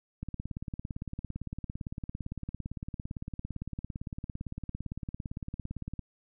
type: click train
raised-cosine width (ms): 5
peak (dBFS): -24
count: 103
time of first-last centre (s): 0.23-5.993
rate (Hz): 17.7
effects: none